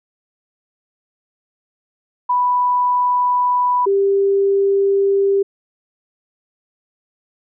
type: tone pair in turn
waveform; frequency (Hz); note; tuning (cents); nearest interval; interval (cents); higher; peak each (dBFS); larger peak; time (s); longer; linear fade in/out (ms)
sine; 987.8 / 395.2; B5 / G4; 0 / +14; octave + major third; 1586; first; -13 / -12; second; 2.29-3.86 / 3.86-5.43; neither; 10
effects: none